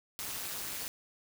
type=noise with amplitude modulation; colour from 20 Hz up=white; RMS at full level=-35 dBFS; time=0.19-0.88 s; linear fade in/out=0 ms; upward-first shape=sine; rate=208 Hz; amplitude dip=95%; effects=none